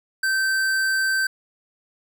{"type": "tone with tanh clipping", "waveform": "sine", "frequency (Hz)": 1552, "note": "G6", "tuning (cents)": -18, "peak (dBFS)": -21, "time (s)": [0.23, 1.27], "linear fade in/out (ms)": 5, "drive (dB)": 18, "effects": []}